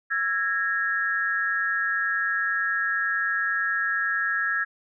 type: tone cluster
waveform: sine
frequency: 1339 / 1654 / 1845 Hz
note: E6 / G#6 / A#6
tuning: +27 / -8 / -18 cents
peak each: -30 / -24 / -30 dBFS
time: 0.1-4.65 s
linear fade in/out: 20 ms
effects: none